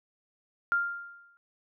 sine tone with exponential decay, 1396.9 Hz, F6, in tune, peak -21 dBFS, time 0.72-1.37 s, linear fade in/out 0 ms, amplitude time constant 140 ms, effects none

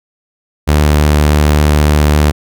sawtooth tone, 74.7 Hz, D2, 30 cents sharp, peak -3 dBFS, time 0.67-2.32 s, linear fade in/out 20 ms, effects none

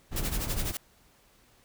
brown noise, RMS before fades -32 dBFS, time 0.11-0.73 s, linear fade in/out 20 ms
white noise with tremolo, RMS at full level -33 dBFS, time 0.16-0.77 s, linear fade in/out 2 ms, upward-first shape sine, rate 12 Hz, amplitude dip 80%
effects pink hiss -62 dBFS RMS until 1.64 s

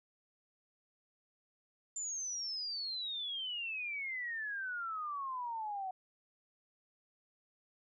sine exponential sweep, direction down, 7230 to 740 Hz, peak -37 dBFS, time 1.96-5.91 s, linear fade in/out 5 ms, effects none

